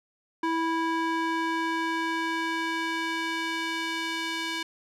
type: tone with band-pass filter sweep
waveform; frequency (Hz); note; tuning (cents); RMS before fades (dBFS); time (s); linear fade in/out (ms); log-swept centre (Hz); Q
square; 327.9; E4; -9; -29; 0.43-4.63; 5; 1000 to 3000; 0.95
effects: none